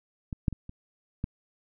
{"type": "clicks", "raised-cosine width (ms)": 5, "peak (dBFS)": [-21, -11, -23, -28, -17], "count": 5, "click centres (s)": [0.328, 0.482, 0.527, 0.694, 1.241], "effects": []}